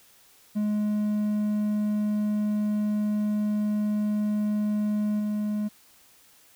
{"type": "tone with level steps", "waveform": "triangle", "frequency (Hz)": 210, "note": "G#3", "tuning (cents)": 19, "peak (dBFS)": [-21, -23], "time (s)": [0.55, 5.69], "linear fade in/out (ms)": 20, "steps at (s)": 5.19, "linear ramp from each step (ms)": 10, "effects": ["white hiss -57 dBFS RMS until 6.55 s"]}